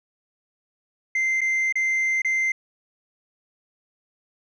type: tone with dropouts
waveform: sine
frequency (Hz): 2083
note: C7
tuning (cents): -8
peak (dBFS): -17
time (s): 1.15-2.52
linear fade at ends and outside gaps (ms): 5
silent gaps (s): 1.408-1.414 / 1.725-1.755 / 2.219-2.247
effects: tanh soft clip ceiling -19 dBFS